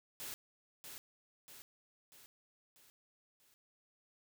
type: noise with echo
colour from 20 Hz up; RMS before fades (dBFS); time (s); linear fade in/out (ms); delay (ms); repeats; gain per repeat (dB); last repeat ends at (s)
white; -45; 0.2-0.34; 0; 640; 5; -5; 3.54
effects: none